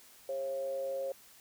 sine tone with frequency modulation, 541 Hz, C#5, 42 cents flat, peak -33 dBFS, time 0.29-1.12 s, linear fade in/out 2 ms, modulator 141 Hz, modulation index 0.4, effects white hiss -58 dBFS RMS until 1.4 s

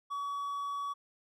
triangle tone, 1133 Hz, C#6, 37 cents sharp, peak -32 dBFS, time 0.1-0.94 s, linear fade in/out 20 ms, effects none

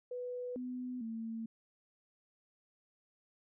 sine tone with pitch steps, 494.6 / 250.8 / 225.7 Hz, B4 / B3 / A3, +3 / +27 / +44 cents, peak -38 dBFS, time 0.11-1.46 s, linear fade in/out 5 ms, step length 450 ms, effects none

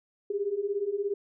sine beating tone pair, 392 / 409 Hz, G4 / G#4, 0 / -26 cents, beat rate 17 Hz, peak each -32 / -29 dBFS, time 0.3-1.14 s, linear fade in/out 5 ms, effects none

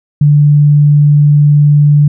sine tone, 146.83 Hz, D3, in tune, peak -3 dBFS, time 0.21-2.08 s, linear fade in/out 5 ms, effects none

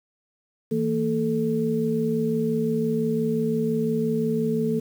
sine tone cluster, 162.3 / 228.1 / 437.8 Hz, E3 / A#3 / A4, -27 / -37 / -9 cents, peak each -28 / -24 / -25 dBFS, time 0.71-4.8 s, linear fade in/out 10 ms, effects 8-bit

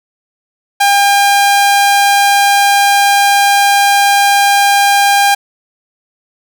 sawtooth tone, 803 Hz, G5, 41 cents sharp, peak -3 dBFS, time 0.8-5.35 s, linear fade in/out 10 ms, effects none

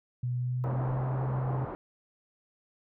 sine tone with pitch glide, 123.47 to 129.76 Hz, B2 to C3, 0 to -14 cents, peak -28 dBFS, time 0.23-1.65 s, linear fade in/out 5 ms, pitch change +86 cents, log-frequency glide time 0.37-0.97 s
white low-pass noise, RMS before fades -38 dBFS, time 0.64-1.75 s, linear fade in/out 0 ms, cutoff 1000 Hz, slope 24 dB/octave
effects none

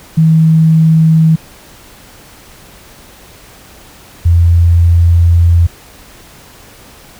sine tone pair in turn, 160.3 / 85.19 Hz, E3 / F2, -48 / -42 cents, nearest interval major seventh, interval 1094 cents, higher first, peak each -4 dBFS, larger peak neither, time 0.17-1.36 / 4.25-5.67 s, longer second, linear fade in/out 10 ms, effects pink hiss -38 dBFS RMS until 7.19 s

